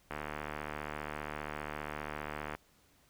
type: click train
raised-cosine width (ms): 0.5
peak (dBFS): -23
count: 184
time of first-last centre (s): 0.11-2.55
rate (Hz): 75
effects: pink hiss -67 dBFS RMS until 3.09 s